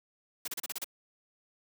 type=noise bursts; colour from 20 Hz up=white; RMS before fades=-36 dBFS; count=7; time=0.45-0.844 s; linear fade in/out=5 ms; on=28 ms; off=33 ms; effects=high-pass 200 Hz 12 dB/octave